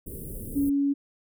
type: band-stop noise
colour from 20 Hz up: pink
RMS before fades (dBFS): -37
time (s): 0.06-0.7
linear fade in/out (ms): 10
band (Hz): 480 to 9500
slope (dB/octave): 48
type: tone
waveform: sine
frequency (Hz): 281.1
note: C#4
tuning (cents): +24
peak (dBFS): -21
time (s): 0.55-0.94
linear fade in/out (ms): 20
effects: none